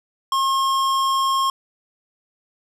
sine tone with hard clipping, 1075 Hz, C6, 47 cents sharp, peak -19 dBFS, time 0.32-1.5 s, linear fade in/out 2 ms, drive 15 dB, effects none

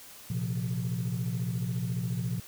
sine chord, Bb suspended second, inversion none, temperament equal, 116.54 / 130.81 / 174.61 Hz, Bb2 / C3 / F3, 0 / 0 / 0 cents, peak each -31 / -32 / -32 dBFS, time 0.3-2.4 s, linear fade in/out 5 ms, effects tanh soft clip ceiling -24 dBFS + white hiss -49 dBFS RMS until 2.47 s

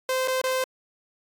sawtooth tone with dropouts, 518 Hz, C5, 17 cents flat, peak -19 dBFS, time 0.09-0.64 s, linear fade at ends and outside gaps 2 ms, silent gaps 0.276-0.281 / 0.415-0.439 s, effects AAC 64 kbps

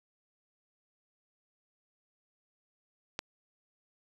click, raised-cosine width 0.2 ms, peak -16 dBFS, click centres 3.191 s, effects resampled to 22050 Hz + 8-bit

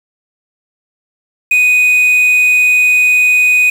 triangle tone with quantisation, 2489 Hz, D#7, in tune, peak -5 dBFS, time 1.51-3.7 s, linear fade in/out 5 ms, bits 5, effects none

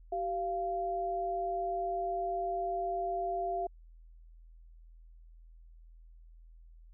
sine tone pair together, 384.4 / 692 Hz, G4 / F5, -34 / -16 cents, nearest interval minor seventh, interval 1018 cents, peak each -37 / -32 dBFS, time 0.12-3.67 s, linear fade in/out 5 ms, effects added 41 Hz sine -52 dBFS peak until 6.93 s

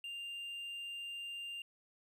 triangle tone, 2794 Hz, F7, in tune, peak -40 dBFS, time 0.04-1.62 s, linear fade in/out 2 ms, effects none

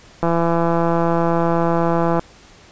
click train, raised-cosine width 1 ms, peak -5 dBFS, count 331, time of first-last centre 0.23-2.194 s, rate 168 Hz, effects pink hiss -46 dBFS RMS until 2.71 s + resampled to 16000 Hz

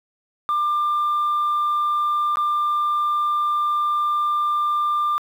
sine tone with dropouts, 1193 Hz, D6, 27 cents sharp, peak -16 dBFS, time 0.49-5.18 s, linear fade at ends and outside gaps 0 ms, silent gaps 2.357-2.371 s, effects tanh soft clip ceiling -16 dBFS + 8-bit

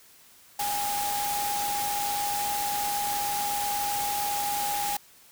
sine tone in noise, 819 Hz, G#5, 24 cents flat, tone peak -28 dBFS, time 0.59-4.97 s, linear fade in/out 5 ms, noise white, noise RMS -32 dBFS, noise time 0.59-4.97 s, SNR +1 dB, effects white hiss -55 dBFS RMS until 5.31 s

